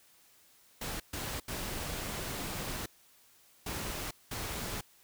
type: noise bursts at uneven times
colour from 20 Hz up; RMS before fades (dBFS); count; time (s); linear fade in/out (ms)
pink; -38; 5; 0.81-1 / 1.13-1.4 / 1.48-2.86 / 3.66-4.11 / 4.31-4.81; 5
effects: white hiss -63 dBFS RMS until 5.03 s